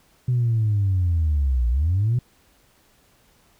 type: linear two-way sweep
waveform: sine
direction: down then up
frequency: 126.5 to 57 to 126.5 Hz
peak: -16 dBFS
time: 0.28-2.19 s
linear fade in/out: 5 ms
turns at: 1.69 s
effects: tanh soft clip ceiling -14 dBFS + pink hiss -59 dBFS RMS until 3.59 s